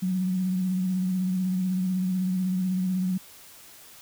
sine tone with vibrato, 185 Hz, F#3, in tune, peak -23 dBFS, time 0.02-3.18 s, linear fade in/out 10 ms, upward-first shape sine, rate 16 Hz, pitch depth 36 cents each way, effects white hiss -49 dBFS RMS until 4.01 s

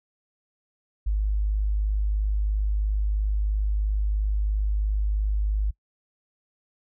sine tone, 51.5 Hz, G#1, 14 cents flat, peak -21 dBFS, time 1.06-5.71 s, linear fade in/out 10 ms, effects noise-tail reverb RT60 0.1 s tail -23 dB re dry

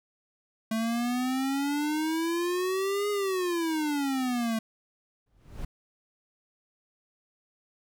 square exponential two-way sweep, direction up then down, 220.2 to 415.3 to 220.2 Hz, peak -27 dBFS, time 0.71-4.59 s, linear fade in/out 5 ms, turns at 3.1 s
brown noise with exponential growth, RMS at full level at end -33 dBFS, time 5.26-5.65 s, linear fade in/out 5 ms, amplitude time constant 83 ms
effects none

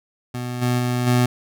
25% pulse tone with level steps, 123.47 Hz, B2, in tune, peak -22 / -14 / -16 / -11 dBFS, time 0.34-1.26 s, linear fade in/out 5 ms, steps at 0.61 / 0.78 / 1.06 s, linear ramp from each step 20 ms, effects none

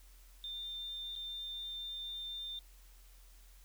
sine tone with dropouts, 3598 Hz, A7, 38 cents sharp, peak -40 dBFS, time 0.44-2.59 s, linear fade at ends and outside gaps 1 ms, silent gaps 1.154-1.161 s, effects added 43 Hz sine -56 dBFS peak until 3.64 s + white hiss -65 dBFS RMS until 3.64 s

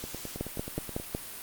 two click trains, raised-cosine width 2 ms, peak -17 / -24 dBFS, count 5 / 10, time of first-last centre 0.41-1.149 / 0.04-0.999 s, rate 5.41 / 9.38 Hz, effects white hiss -42 dBFS RMS until 1.42 s + Opus 48 kbps

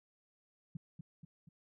sine tone with echo, 160 Hz, D#3, 49 cents sharp, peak -38 dBFS, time 0.75-0.77 s, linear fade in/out 5 ms, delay 240 ms, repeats 3, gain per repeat -5 dB, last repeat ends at 1.49 s, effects none

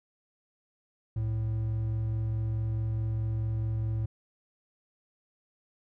triangle tone pair together, 65.31 / 110 Hz, C2 / A2, -3 / 0 cents, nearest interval major sixth, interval 903 cents, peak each -35 / -26 dBFS, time 1.16-4.06 s, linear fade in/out 5 ms, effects none

